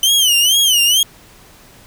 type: tone with vibrato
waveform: sawtooth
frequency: 3035 Hz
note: F#7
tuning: 43 cents sharp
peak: -7 dBFS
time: 0.03-1.03 s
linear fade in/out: 2 ms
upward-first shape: sine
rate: 2.2 Hz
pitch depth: 150 cents each way
effects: pink hiss -44 dBFS RMS until 1.86 s